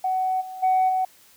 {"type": "tone with level steps", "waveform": "sine", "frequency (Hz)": 749, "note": "F#5", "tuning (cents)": 21, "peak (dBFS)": [-20, -33, -15, -19], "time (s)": [0.04, 1.05], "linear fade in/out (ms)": 5, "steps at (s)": [0.4, 0.62, 0.88], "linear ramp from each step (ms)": 20, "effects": ["tanh soft clip ceiling -14 dBFS", "white hiss -54 dBFS RMS until 1.36 s"]}